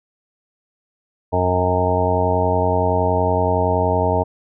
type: harmonic tone with a mistuned harmonic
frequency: 90.7 Hz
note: F#2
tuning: 34 cents flat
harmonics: 1 / 2 / 3 / 4 / 5 / 6 / 7 / 8 / 9 / 10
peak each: -21 / -28 / -27 / -31 / -22 / -33 / -21 / -32 / -24 / -23 dBFS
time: 1.32-4.24 s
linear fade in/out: 20 ms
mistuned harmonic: 10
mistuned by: +17 cents
effects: none